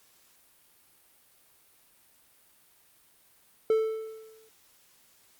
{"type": "tone with exponential decay", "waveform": "triangle", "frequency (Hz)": 441.1, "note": "A4", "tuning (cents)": 4, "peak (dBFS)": -17, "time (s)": [3.7, 4.49], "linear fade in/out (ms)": 2, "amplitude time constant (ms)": 170, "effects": ["white hiss -62 dBFS RMS until 5.39 s", "Opus 48 kbps"]}